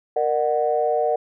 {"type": "chord", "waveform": "sine", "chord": "Bb augmented", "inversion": "none", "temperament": "equal with one note detuned", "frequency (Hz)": [466.2, 602.8, 740], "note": ["Bb4", "D5", "F#5"], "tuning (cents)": [0, 45, 0], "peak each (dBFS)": -22, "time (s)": [0.16, 1.16], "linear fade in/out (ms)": 5, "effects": ["tanh soft clip ceiling -8 dBFS"]}